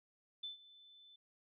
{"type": "tone with ADSR envelope", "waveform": "sine", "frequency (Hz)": 3520, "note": "A7", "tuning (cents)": 0, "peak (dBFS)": -40, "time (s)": [0.43, 1.16], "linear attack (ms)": 8, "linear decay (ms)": 130, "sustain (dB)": -19, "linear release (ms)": 5, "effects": []}